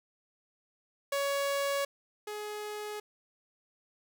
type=tone pair in turn; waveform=sawtooth; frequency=560 / 420.3 Hz; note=C#5 / G#4; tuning=+18 / +21 cents; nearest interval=perfect fourth; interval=497 cents; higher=first; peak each=-25 / -33 dBFS; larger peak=first; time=1.12-1.85 / 2.27-3 s; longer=neither; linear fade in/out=5 ms; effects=none